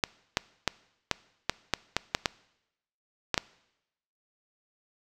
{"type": "clicks", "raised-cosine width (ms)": 0.2, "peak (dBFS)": -6, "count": 11, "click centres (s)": [0.038, 0.371, 0.677, 1.113, 1.496, 1.737, 1.966, 2.149, 2.258, 3.343, 3.378], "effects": ["noise-tail reverb RT60 0.9 s tail -22 dB re dry"]}